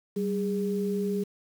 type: tone pair together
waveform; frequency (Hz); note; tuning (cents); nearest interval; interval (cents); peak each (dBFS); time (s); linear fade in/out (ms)
sine; 193.7 / 410.1; G3 / G#4; -20 / -22; octave + minor second; 1298; -28 / -29; 0.16-1.24; 10
effects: 8-bit